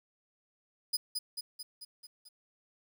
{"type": "tone with echo", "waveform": "sawtooth", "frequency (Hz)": 4978, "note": "D#8", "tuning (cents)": 0, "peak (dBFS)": -25, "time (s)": [0.93, 0.97], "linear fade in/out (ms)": 10, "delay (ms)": 220, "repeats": 6, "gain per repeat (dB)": -4, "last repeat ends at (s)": 2.29, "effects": ["11-bit"]}